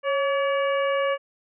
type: harmonic tone with a mistuned harmonic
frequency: 570 Hz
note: C#5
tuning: 48 cents sharp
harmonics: 1 / 2 / 3 / 4 / 5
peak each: -22 / -28 / -32 / -34 / -36 dBFS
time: 0.03-1.18 s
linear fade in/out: 50 ms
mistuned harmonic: 1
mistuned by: -59 cents
effects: none